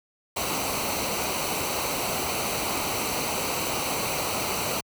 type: noise with comb filter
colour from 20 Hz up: pink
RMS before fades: -28 dBFS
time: 0.36-4.81 s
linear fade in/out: 10 ms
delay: 0.58 ms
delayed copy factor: -0.65
effects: high-pass 60 Hz 12 dB/octave